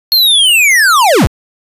square linear sweep, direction down, 4327 to 32.81 Hz, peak -6 dBFS, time 0.12-1.27 s, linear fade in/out 0 ms, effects resampled to 32000 Hz

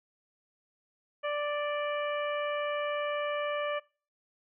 harmonic tone, 587.3 Hz, D5, in tune, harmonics 1 / 2 / 3 / 4 / 5, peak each -31 / -36 / -40 / -42 / -44 dBFS, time 1.23-3.8 s, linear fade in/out 20 ms, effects noise-tail reverb RT60 0.4 s tail -24 dB re dry

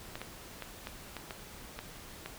clicks, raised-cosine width 0.3 ms, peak -23 dBFS, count 8, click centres 0.155 / 0.216 / 0.623 / 0.871 / 1.167 / 1.308 / 1.79 / 2.26 s, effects pink hiss -49 dBFS RMS until 2.38 s

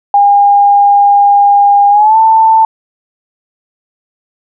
sine tone with pitch glide, 810 to 888.4 Hz, G#5 to A5, -43 to +16 cents, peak -3 dBFS, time 0.14-2.65 s, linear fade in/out 2 ms, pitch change +159 cents, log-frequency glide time 1.9-2.17 s, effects none

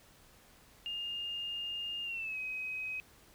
sine tone with pitch glide, 2822 to 2529 Hz, F7 to D#7, +17 to +28 cents, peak -36 dBFS, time 0.86-3 s, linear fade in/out 0 ms, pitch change -189 cents, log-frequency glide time 2.03-2.38 s, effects pink hiss -61 dBFS RMS until 3.34 s

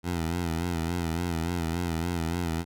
15% pulse tone with vibrato, 84.6 Hz, E2, 45 cents sharp, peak -21 dBFS, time 0.03-2.65 s, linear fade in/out 50 ms, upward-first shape sine, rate 3.5 Hz, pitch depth 78 cents each way, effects none

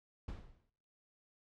brown noise with exponential decay, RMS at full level -40 dBFS, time 0.28-0.7 s, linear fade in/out 5 ms, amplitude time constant 91 ms, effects noise-tail reverb RT60 0.7 s tail -25 dB re dry + low-pass 5000 Hz 12 dB/octave

